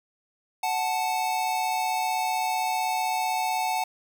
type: tone pair together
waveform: square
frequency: 740 / 875.7 Hz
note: F#5 / A5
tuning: 0 / -8 cents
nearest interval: minor third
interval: 292 cents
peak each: -28 dBFS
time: 0.63-3.84 s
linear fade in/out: 5 ms
effects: none